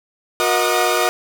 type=tone cluster; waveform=sawtooth; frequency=363.2 / 474.2 / 631 / 730 / 1214 Hz; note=F#4 / A#4 / D#5 / F#5 / D#6; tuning=-32 / +30 / +24 / -24 / -43 cents; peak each=-18 dBFS; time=0.4-1.09 s; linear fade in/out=0 ms; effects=none